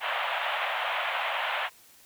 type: band-pass noise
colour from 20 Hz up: pink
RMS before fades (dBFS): -30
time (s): 0-1.7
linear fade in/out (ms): 50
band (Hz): 620 to 3300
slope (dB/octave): 48
effects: white hiss -56 dBFS RMS until 2.05 s